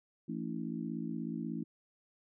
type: harmonic tone with a mistuned harmonic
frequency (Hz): 56.5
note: A1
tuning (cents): +47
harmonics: 3 / 4 / 5 / 6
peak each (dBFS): -41 / -39 / -42 / -44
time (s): 0.28-1.64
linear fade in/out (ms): 10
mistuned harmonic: 6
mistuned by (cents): -58
effects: none